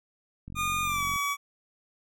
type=click train; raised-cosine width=5 ms; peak=-29 dBFS; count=32; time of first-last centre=0.48-1.16 s; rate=45.6 Hz
type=tone with pitch glide; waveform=25% pulse; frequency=1219 to 1137.4 Hz; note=D#6 to C#6; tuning=-36 to +44 cents; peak=-23 dBFS; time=0.55-1.37 s; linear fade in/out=50 ms; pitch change=-120 cents; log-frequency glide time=0.83-1.04 s
effects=none